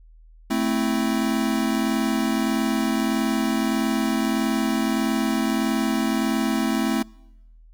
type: chord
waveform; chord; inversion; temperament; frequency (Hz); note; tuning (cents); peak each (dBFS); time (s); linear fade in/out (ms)
square; A minor; none; equal; 220 / 261.6 / 329.6; A3 / C4 / E4; 0 / 0 / 0; -25 / -25 / -28; 0.5-7.03; 10
effects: noise-tail reverb RT60 1.0 s tail -26 dB re dry + added 40 Hz sine -46 dBFS peak until 7.73 s